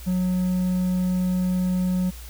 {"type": "tone", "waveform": "triangle", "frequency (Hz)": 182.7, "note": "F#3", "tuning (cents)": -22, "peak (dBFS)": -18, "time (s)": [0.06, 2.11], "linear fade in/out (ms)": 20, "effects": ["added 59 Hz sine -37 dBFS peak until 2.29 s", "white hiss -45 dBFS RMS until 2.29 s"]}